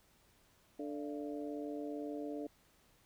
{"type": "harmonic tone with a mistuned harmonic", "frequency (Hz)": 146.83, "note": "D3", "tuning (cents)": 0, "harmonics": [2, 3, 4, 5], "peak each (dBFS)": [-41, -45, -47, -51], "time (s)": [0.79, 2.47], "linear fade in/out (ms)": 5, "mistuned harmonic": 5, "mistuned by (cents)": -120, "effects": ["pink hiss -69 dBFS RMS until 3.05 s"]}